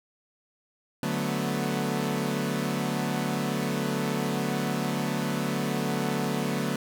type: chord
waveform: sawtooth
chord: B minor seventh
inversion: first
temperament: equal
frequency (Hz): 146.83 / 185 / 220 / 246.9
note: D3 / F#3 / A3 / B3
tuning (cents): 0 / 0 / 0 / 0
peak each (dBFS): -28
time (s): 1.03-6.76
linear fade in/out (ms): 2
effects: none